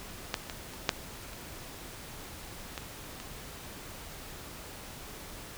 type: clicks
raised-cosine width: 0.2 ms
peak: -11 / -19 / -28 / -6 / -30 / -18 / -24 dBFS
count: 7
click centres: 0.342 / 0.498 / 0.736 / 0.892 / 1.332 / 2.778 / 3.201 s
effects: pink hiss -45 dBFS RMS until 5.57 s